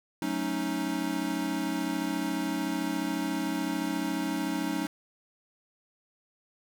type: chord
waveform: square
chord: D# half-diminished seventh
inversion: first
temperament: equal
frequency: 185 / 220 / 277.2 / 311.1 Hz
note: F#3 / A3 / C#4 / D#4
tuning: 0 / 0 / 0 / 0 cents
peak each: -37 / -38 / -34 / -33 dBFS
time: 0.22-4.87 s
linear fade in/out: 2 ms
effects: none